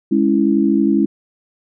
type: chord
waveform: sine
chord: C# minor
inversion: second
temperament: equal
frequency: 207.7 / 277.2 / 329.6 Hz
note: G#3 / C#4 / E4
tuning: 0 / 0 / 0 cents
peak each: -16 dBFS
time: 0.11-1.06 s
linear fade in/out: 10 ms
effects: none